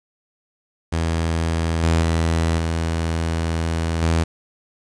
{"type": "tone with level steps", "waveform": "sawtooth", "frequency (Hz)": 82.2, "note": "E2", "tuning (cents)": -4, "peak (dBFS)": [-15, -11, -13, -16, -12], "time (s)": [0.92, 4.24], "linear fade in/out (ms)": 10, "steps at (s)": [1.83, 2.02, 2.58, 4.02], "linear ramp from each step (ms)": 2, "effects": ["resampled to 22050 Hz", "7-bit"]}